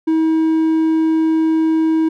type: tone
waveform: triangle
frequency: 320 Hz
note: D#4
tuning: 49 cents sharp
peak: -10 dBFS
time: 0.07-2.09 s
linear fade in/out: 10 ms
effects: none